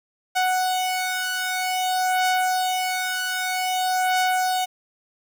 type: beating tone pair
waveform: sawtooth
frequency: 740 / 740.52 Hz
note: F#5 / F#5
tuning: 0 / +1 cents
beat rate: 0.52 Hz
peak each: -22 / -19 dBFS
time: 0.35-4.66 s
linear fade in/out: 20 ms
effects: 9-bit